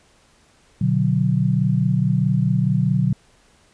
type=chord; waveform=sine; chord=B minor; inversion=none; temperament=just; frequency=123.47 / 148.16 / 185.21 Hz; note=B2 / D3 / F#3; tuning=0 / +16 / +2 cents; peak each=-20 dBFS; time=0.81-3.13 s; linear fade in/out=5 ms; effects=pink hiss -56 dBFS RMS until 3.73 s + resampled to 22050 Hz